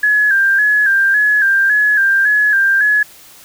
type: tone with vibrato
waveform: sine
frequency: 1640 Hz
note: G#6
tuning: 22 cents flat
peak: -9 dBFS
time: 0.03-3.03 s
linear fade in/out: 5 ms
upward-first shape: square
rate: 1.8 Hz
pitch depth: 57 cents each way
effects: white hiss -41 dBFS RMS until 3.44 s